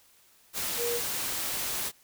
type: tone in noise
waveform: sine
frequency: 475 Hz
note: A#4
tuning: 33 cents sharp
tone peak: -29 dBFS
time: 0.77-1.01 s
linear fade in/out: 50 ms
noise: white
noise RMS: -32 dBFS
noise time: 0.53-1.92 s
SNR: 0 dB
effects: white hiss -61 dBFS RMS until 2.03 s